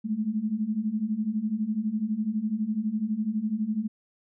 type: beating tone pair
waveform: sine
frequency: 207.7 / 219.7 Hz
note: G#3 / A3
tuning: 0 / -2 cents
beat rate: 12 Hz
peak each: -30 / -27 dBFS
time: 0.04-3.88 s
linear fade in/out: 20 ms
effects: none